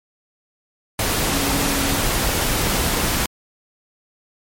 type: tone in noise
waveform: sine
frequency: 277.2 Hz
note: C#4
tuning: in tune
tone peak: -25 dBFS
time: 1.32-2.04 s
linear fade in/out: 2 ms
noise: pink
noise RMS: -20 dBFS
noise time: 0.99-3.26 s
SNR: -8 dB
effects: MP3 64 kbps